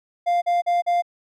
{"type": "tone bursts", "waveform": "triangle", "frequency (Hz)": 698.5, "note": "F5", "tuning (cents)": 0, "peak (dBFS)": -15, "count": 4, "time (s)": [0.26, 1.023], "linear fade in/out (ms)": 20, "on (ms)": 160, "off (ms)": 41, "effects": []}